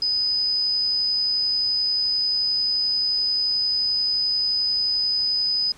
sine tone with amplitude modulation, 5000 Hz, D#8, 8 cents sharp, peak -18 dBFS, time 0.02-5.72 s, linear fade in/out 2 ms, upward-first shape sine, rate 71.4 Hz, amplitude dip 25%, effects pink hiss -49 dBFS RMS until 5.77 s + low-pass 9000 Hz 12 dB/octave

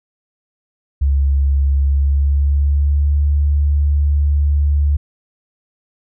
sine tone with pitch glide, 69.3 to 72.49 Hz, C#2 to D2, 0 to -22 cents, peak -11 dBFS, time 1.01-4.97 s, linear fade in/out 10 ms, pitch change +78 cents, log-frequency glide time 1.81-3.17 s, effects none

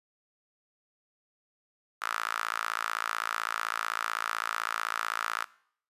sawtooth tone with high-pass filter, 55.8 Hz, A1, 25 cents sharp, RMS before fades -33 dBFS, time 2.01-5.45 s, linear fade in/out 20 ms, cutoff 1300 Hz, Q 4.9, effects noise-tail reverb RT60 0.6 s tail -21 dB re dry + resampled to 32000 Hz

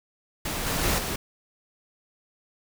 pink noise with level steps, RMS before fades -30 / -27 / -24 / -30 dBFS, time 0.45-1.16 s, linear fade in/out 5 ms, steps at 0.66 / 0.83 / 0.98 s, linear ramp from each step 5 ms, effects none

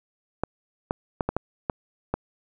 clicks, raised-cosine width 1 ms, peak -10 dBFS, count 7, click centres 0.436 / 0.909 / 1.208 / 1.29 / 1.366 / 1.698 / 2.14 s, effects none

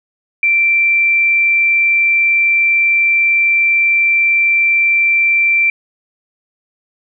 sine tone, 2349 Hz, D7, in tune, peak -9 dBFS, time 0.43-5.7 s, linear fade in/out 2 ms, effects none

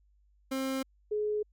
30% pulse / sine tone pair in turn, 265.7 / 421.8 Hz, C4 / G#4, +27 / +27 cents, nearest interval minor sixth, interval 800 cents, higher second, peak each -28 dBFS, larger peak neither, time 0.51-0.83 / 1.11-1.43 s, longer neither, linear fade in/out 10 ms, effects added 50 Hz sine -63 dBFS peak until 1.52 s

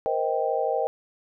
sine chord, C minor seventh, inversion third, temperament just, 470.9 / 523.3 / 627.9 / 784.9 Hz, Bb4 / C5 / Eb5 / G5, +18 / 0 / +16 / +2 cents, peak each -28 dBFS, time 0.06-0.87 s, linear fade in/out 0 ms, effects none

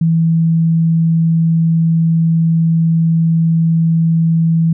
sine tone, 164.1 Hz, E3, 8 cents flat, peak -9 dBFS, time 0.01-4.73 s, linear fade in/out 5 ms, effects none

